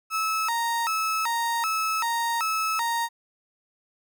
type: tone with vibrato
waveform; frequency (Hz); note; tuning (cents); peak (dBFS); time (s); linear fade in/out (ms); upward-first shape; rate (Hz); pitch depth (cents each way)
35% pulse; 1100; C#6; -14; -22; 0.1-3.09; 50; square; 1.3; 290
effects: none